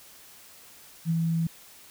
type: tone with ADSR envelope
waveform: sine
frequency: 164.81 Hz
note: E3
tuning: in tune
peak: -21 dBFS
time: 1.05-1.47 s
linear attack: 52 ms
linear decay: 28 ms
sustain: -2 dB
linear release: 4 ms
effects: white hiss -51 dBFS RMS until 1.9 s